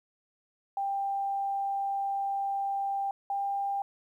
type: tone pair in turn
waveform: sine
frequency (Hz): 791 / 796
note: G5 / G5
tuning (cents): +15 / +26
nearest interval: unison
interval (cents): 11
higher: second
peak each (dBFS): -28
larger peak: neither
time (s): 0.77-3.11 / 3.3-3.82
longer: first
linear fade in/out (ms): 2
effects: 11-bit